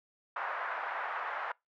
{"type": "band-pass noise", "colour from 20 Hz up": "white", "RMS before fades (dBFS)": -37, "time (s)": [0.36, 1.52], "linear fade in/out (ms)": 5, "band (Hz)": [670, 1600], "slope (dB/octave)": 24, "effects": ["noise-tail reverb RT60 0.2 s tail -25 dB re dry"]}